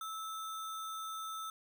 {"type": "tone with sample-and-hold", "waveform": "sine", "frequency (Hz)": 1310, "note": "E6", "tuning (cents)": -11, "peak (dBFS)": -39, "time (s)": [0.01, 1.5], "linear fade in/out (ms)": 2, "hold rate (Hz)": 4900, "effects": []}